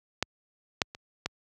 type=clicks; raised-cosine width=0.2 ms; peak=-8 / -6 / -24 / -12 dBFS; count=4; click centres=0.226 / 0.818 / 0.949 / 1.26 s; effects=high-pass 60 Hz 12 dB/octave